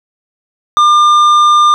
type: tone with tanh clipping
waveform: sine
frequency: 1200 Hz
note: D6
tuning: 37 cents sharp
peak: -6 dBFS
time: 0.77-1.74 s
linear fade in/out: 0 ms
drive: 9 dB
effects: none